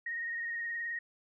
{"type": "tone with vibrato", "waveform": "sine", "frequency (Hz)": 1864.7, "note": "A#6", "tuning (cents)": 0, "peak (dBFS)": -34, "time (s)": [0.06, 0.99], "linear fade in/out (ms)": 5, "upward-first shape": "triangle", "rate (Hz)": 19, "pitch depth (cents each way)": 29, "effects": []}